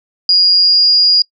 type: tone with amplitude modulation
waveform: sine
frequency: 4858 Hz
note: D#8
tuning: 42 cents flat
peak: -5 dBFS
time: 0.29-1.22 s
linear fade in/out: 2 ms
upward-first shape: sine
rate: 183 Hz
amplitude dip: 30%
effects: noise-tail reverb RT60 0.1 s tail -26 dB re dry